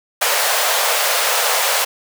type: high-pass noise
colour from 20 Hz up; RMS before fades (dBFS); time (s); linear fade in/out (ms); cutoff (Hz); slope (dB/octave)
pink; -17; 0.21-1.85; 10; 500; 48
effects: none